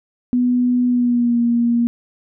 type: tone with pitch glide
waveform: sine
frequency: 246.9 to 236.3 Hz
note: B3 to A#3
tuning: 0 to +24 cents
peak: -13 dBFS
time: 0.33-1.87 s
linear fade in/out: 0 ms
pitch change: -76 cents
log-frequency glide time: 0.87-1.39 s
effects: none